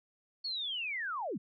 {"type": "linear sweep", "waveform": "sine", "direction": "down", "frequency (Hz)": [4452, 139.5], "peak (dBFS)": -34, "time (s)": [0.44, 1.38], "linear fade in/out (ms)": 10, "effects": []}